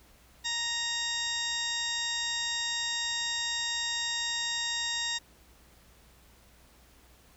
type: harmonic tone with a mistuned harmonic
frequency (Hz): 932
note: A#5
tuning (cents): -1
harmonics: 1 / 2 / 3 / 4 / 5 / 6 / 7 / 8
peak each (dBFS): -43 / -36 / -42 / -33 / -42 / -38 / -45 / -39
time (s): 0.44-5.19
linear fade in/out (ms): 20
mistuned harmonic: 5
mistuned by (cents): +60
effects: added 60 Hz sine -60 dBFS peak until 7.36 s + pink hiss -60 dBFS RMS until 7.36 s